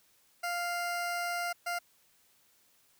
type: tone bursts at uneven times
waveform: 20% pulse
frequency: 698.5 Hz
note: F5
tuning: in tune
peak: -27 dBFS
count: 2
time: 0.43-1.53 / 1.66-1.79 s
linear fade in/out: 10 ms
effects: white hiss -67 dBFS RMS until 2.99 s